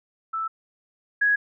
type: tone pair in turn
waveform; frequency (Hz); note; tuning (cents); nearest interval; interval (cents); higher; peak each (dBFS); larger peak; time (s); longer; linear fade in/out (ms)
sine; 1319 / 1665.3; E6 / G#6; +1 / +4; major third; 403; second; -25 / -17; second; 0.33-0.48 / 1.21-1.36; neither; 10
effects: none